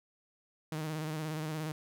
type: tone with vibrato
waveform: sawtooth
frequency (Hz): 155.56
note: D#3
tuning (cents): 0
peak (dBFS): -31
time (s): 0.72-1.72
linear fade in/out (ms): 2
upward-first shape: square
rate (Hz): 17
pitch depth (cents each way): 36
effects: none